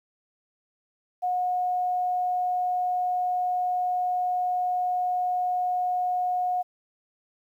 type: tone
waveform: sine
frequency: 725 Hz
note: F#5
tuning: 35 cents flat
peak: -23 dBFS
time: 1.22-6.63 s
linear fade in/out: 20 ms
effects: 10-bit